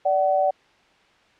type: tone pair together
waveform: sine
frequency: 585.1 / 754 Hz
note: D5 / F#5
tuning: -7 / +32 cents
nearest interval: major third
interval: 439 cents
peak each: -20 dBFS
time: 0.05-0.51 s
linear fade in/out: 10 ms
effects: white hiss -57 dBFS RMS until 1.39 s + low-pass 3000 Hz 12 dB/octave